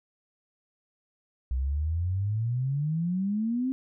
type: exponential sweep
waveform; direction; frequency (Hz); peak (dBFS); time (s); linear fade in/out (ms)
sine; up; 61.9 to 266.8; -25; 1.51-3.72; 0
effects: none

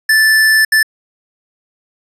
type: tone bursts at uneven times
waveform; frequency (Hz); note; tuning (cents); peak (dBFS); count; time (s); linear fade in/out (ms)
square; 1756; A6; -4; -8; 2; 0.09-0.65 / 0.72-0.83; 5
effects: resampled to 32000 Hz + 8-bit

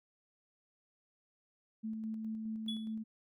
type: tone with tremolo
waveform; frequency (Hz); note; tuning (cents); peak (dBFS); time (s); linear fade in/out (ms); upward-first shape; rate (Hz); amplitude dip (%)
sine; 220; A3; 0; -36; 1.83-3.04; 20; square; 4.8; 25
type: tone with exponential decay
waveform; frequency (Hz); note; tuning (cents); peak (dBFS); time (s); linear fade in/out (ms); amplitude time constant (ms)
triangle; 3400; G#7; +40; -34; 2.68-2.95; 5; 57
effects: none

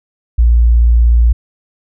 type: tone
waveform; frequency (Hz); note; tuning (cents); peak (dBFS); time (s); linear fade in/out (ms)
sine; 58.27; A#1; 0; -5; 0.38-1.33; 10
effects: none

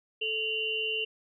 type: tone cluster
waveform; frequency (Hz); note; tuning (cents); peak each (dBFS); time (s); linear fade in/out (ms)
sine; 437.9 / 2778 / 3000; A4 / F7 / F#7; -8 / -10 / +23; -36 / -30 / -35; 0.21-1.05; 10
effects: none

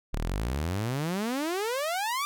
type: exponential sweep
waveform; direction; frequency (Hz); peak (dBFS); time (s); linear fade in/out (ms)
sawtooth; up; 34.01 to 1200; -24; 0.13-2.25; 0
effects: none

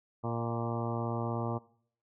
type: harmonic tone with a mistuned harmonic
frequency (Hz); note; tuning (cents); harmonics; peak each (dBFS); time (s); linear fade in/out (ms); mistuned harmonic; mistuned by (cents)
116.54; A#2; 0; 1 / 2 / 3 / 4 / 5 / 6 / 7 / 8 / 9 / 10; -35 / -38 / -40 / -41 / -42 / -43 / -43 / -44 / -45 / -45; 0.23-1.59; 20; 5; +24
effects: noise-tail reverb RT60 0.6 s tail -21 dB re dry

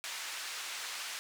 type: band-pass noise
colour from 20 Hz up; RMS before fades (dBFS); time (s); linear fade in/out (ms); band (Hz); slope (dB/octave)
pink; -41; 0.04-1.19; 0; 1500 to 8500; 12
effects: none

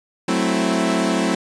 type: chord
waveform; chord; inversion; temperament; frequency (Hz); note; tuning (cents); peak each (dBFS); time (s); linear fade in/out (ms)
sawtooth; F# half-diminished seventh; none; equal with one note detuned; 186.18 / 220 / 261.6 / 329.6; F#3 / A3 / C4 / E4; +11 / 0 / 0 / 0; -19; 0.28-1.35; 5
effects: resampled to 22050 Hz

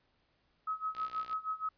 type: tone with tremolo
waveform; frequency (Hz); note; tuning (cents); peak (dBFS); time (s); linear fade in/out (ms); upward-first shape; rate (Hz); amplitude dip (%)
sine; 1279; D#6; +47; -31; 0.67-1.69; 5; sine; 6.3; 90
type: click train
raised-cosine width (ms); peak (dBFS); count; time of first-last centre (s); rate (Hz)
0.2; -33; 24; 0.95-1.33; 60.6
effects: pink hiss -74 dBFS RMS until 1.77 s + resampled to 11025 Hz

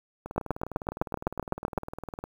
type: two click trains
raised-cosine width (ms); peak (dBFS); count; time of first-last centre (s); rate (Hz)
1; -22 / -11; 40 / 12; 0.26-2.24 / 0.38-1.778; 19.7 / 7.87
effects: 8-bit

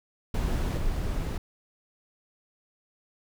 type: noise with level steps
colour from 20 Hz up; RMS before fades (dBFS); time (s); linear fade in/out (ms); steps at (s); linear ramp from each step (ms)
brown; -26 / -29; 0.34-1.38; 5; 0.77; 2
effects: none

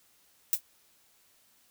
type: noise with exponential decay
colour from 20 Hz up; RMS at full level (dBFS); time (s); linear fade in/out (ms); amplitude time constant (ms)
violet; -20; 0.53-0.61; 0; 16
effects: white hiss -65 dBFS RMS until 1.7 s

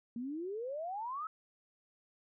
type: exponential sweep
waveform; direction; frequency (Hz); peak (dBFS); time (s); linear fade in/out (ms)
sine; up; 228.5 to 1318.5; -37; 0.16-1.27; 2
effects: none

